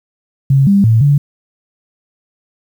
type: tone with pitch steps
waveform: sine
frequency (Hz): 136.4 / 199 / 112.1 / 143.3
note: C#3 / G3 / A2 / D3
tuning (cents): -28 / +26 / +33 / -42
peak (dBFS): -6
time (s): 0.5-1.18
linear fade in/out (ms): 5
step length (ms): 170
effects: 7-bit